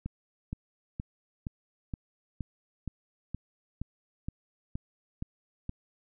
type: click train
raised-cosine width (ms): 5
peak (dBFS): -22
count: 13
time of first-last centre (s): 0.06-5.694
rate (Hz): 2.13
effects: none